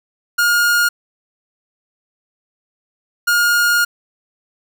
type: tone bursts at uneven times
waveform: 45% pulse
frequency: 1423 Hz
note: F6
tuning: 32 cents sharp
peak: -12 dBFS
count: 2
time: 0.38-0.89 / 3.27-3.85 s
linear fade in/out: 10 ms
effects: none